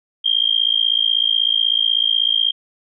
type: tone with amplitude modulation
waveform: sine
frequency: 3200 Hz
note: G7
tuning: 35 cents sharp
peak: -10 dBFS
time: 0.24-2.52 s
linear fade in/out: 20 ms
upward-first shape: sine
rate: 56.2 Hz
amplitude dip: 100%
effects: none